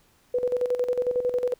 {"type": "tone with tremolo", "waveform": "sine", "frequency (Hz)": 494.4, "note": "B4", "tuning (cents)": 2, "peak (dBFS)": -20, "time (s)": [0.34, 1.54], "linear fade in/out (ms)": 5, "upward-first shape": "square", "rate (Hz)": 11, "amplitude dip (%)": 65, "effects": ["pink hiss -62 dBFS RMS until 1.59 s"]}